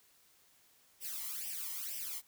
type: noise with flanger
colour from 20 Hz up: blue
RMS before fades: -41 dBFS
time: 1-2.22 s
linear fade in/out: 50 ms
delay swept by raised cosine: 0.36 to 0.99 ms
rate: 2.1 Hz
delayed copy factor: +0.9
effects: white hiss -67 dBFS RMS until 2.27 s